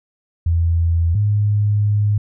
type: tone pair in turn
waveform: sine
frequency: 83.9 / 104.01 Hz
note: E2 / G#2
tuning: +31 / +3 cents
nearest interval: major third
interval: 372 cents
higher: second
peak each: -13 dBFS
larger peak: neither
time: 0.46-1.15 / 1.15-2.18 s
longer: second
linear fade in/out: 5 ms
effects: none